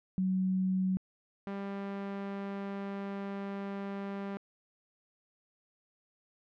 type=tone pair in turn; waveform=sine / sawtooth; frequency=187.3 / 198.18 Hz; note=F#3 / G3; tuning=+21 / +19 cents; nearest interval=minor second; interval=98 cents; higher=second; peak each=-27 / -32 dBFS; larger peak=first; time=0.18-0.97 / 1.47-4.37 s; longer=second; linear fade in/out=0 ms; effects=low-pass 2000 Hz 12 dB/octave